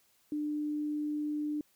sine tone, 298.6 Hz, D4, 29 cents sharp, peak -31 dBFS, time 0.32-1.61 s, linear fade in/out 2 ms, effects white hiss -69 dBFS RMS until 1.75 s

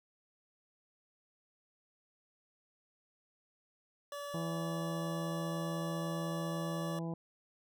25% pulse tone, 574 Hz, D5, 40 cents flat, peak -37 dBFS, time 4.12-6.99 s, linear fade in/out 2 ms
harmonic tone, 166 Hz, E3, 12 cents sharp, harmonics 1 / 2 / 3 / 4 / 5 / 6, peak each -37 / -43 / -47 / -49 / -51 / -53 dBFS, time 4.34-7.14 s, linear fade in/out 2 ms
effects none

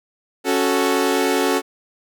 sawtooth chord, F# minor, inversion second, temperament equal, 277.2 / 370 / 440 Hz, C#4 / F#4 / A4, 0 / 0 / 0 cents, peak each -17 dBFS, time 0.44-1.62 s, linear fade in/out 50 ms, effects none

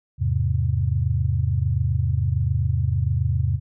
sine chord, E augmented, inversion none, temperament equal, 82.41 / 103.83 / 130.81 Hz, E2 / G#2 / B#2, 0 / 0 / 0 cents, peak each -23 dBFS, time 0.18-3.6 s, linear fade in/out 50 ms, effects none

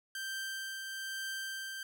sawtooth tone with tremolo, 1568 Hz, G6, in tune, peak -33 dBFS, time 0.15-1.83 s, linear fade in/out 2 ms, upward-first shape triangle, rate 1.1 Hz, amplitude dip 35%, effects none

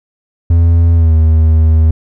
triangle tone with pitch glide, 84 to 79.61 Hz, E2 to D#2, +33 to +40 cents, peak -3 dBFS, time 0.5-1.91 s, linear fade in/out 5 ms, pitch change -93 cents, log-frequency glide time 0.94-1.14 s, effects none

